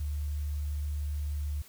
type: tone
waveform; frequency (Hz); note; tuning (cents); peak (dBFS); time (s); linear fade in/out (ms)
sine; 73.42; D2; 0; -30; 0-1.62; 5
effects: white hiss -55 dBFS RMS until 1.68 s